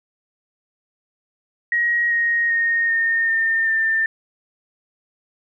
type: tone with pitch steps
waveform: sine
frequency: 1893 / 1872.3 / 1851.9 / 1831.7 / 1811.7 / 1791.9 Hz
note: A#6 / A#6 / A#6 / A#6 / A#6 / A6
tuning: +26 / +7 / -12 / -31 / -50 / +31 cents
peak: -16 dBFS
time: 1.72-4.06 s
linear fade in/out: 2 ms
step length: 390 ms
effects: none